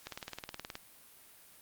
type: click train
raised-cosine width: 0.2 ms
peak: -23 dBFS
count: 14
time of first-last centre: 0.07-0.754 s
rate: 19 Hz
effects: white hiss -58 dBFS RMS until 1.61 s + Opus 48 kbps